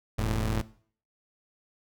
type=tone pair together; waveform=sawtooth; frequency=41.73 / 110 Hz; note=E1 / A2; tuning=+22 / 0 cents; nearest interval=octave + perfect fourth; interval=1678 cents; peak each=-25 dBFS; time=0.18-0.62 s; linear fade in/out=10 ms; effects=noise-tail reverb RT60 0.5 s tail -18 dB re dry